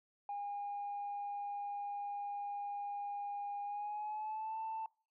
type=tone with pitch glide; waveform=sine; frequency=813 to 886.6 Hz; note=G#5 to A5; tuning=-37 to +13 cents; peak=-37 dBFS; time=0.29-4.86 s; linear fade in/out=2 ms; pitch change=+150 cents; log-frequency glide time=3.64-4.58 s; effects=noise-tail reverb RT60 0.4 s tail -24 dB re dry + tanh soft clip ceiling -35 dBFS